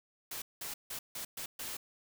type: noise bursts at uneven times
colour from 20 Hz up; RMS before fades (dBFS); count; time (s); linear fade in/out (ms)
white; -41; 6; 0.31-0.42 / 0.61-0.74 / 0.9-0.99 / 1.15-1.25 / 1.37-1.46 / 1.59-1.77; 5
effects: none